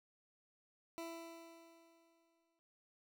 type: tone with exponential decay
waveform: 20% pulse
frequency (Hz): 332.4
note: E4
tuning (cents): +15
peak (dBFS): -38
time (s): 0.98-2.59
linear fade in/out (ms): 0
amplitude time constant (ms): 350
effects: none